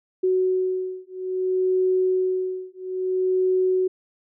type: beating tone pair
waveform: sine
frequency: 371.3 / 371.9 Hz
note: F#4 / F#4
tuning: +6 / +9 cents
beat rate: 0.6 Hz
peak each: -23 dBFS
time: 0.23-3.88 s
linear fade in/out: 10 ms
effects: none